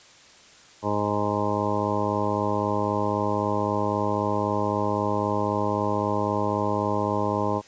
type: harmonic tone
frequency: 103.83 Hz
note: G#2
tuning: in tune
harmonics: 1 / 2 / 3 / 4 / 5 / 6 / 8 / 9 / 10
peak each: -31 / -31 / -31 / -31 / -31 / -31 / -31 / -31 / -31 dBFS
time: 0.82-7.62 s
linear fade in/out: 50 ms
effects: white hiss -51 dBFS RMS until 7.67 s + resampled to 16000 Hz